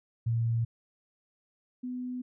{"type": "tone pair in turn", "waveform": "sine", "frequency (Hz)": [115.5, 250.2], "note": ["A#2", "B3"], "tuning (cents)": [-16, 23], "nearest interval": "octave + minor second", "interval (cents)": 1339, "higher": "second", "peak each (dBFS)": [-25, -33], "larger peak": "first", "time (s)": [[0.26, 0.65], [1.83, 2.22]], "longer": "neither", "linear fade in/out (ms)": 10, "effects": []}